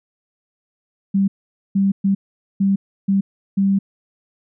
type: tone bursts at uneven times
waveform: sine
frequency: 196 Hz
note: G3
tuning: in tune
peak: -13 dBFS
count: 6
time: 1.14-1.28 / 1.75-1.92 / 2.04-2.15 / 2.6-2.76 / 3.08-3.21 / 3.57-3.79 s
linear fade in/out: 10 ms
effects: none